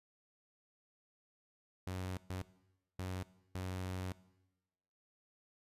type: tone bursts at uneven times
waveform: sawtooth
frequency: 92.5 Hz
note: F#2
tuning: in tune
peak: -35 dBFS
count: 4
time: 1.87-2.17 / 2.3-2.42 / 2.99-3.23 / 3.55-4.12 s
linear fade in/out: 0 ms
effects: noise-tail reverb RT60 1.0 s tail -19 dB re dry + resampled to 32000 Hz